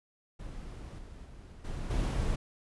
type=noise with level steps; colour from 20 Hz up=brown; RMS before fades=-43 / -47 / -49 / -37 / -30 dBFS; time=0.39-2.36 s; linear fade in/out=10 ms; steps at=0.98 / 1.25 / 1.64 / 1.9 s; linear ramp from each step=10 ms; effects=resampled to 24000 Hz